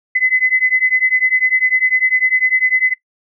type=beating tone pair; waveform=sine; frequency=2021 / 2031 Hz; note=B6 / B6; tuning=+39 / +48 cents; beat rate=10 Hz; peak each=-15 / -14 dBFS; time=0.15-2.94 s; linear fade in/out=10 ms; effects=noise-tail reverb RT60 0.1 s tail -19 dB re dry